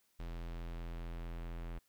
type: tone with low-pass filter sweep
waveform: square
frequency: 42.26 Hz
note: E1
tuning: 44 cents sharp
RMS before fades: -43 dBFS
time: 0.19-1.79 s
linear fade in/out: 10 ms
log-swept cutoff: 4200 to 2700 Hz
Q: 0.92
effects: white hiss -75 dBFS RMS until 1.88 s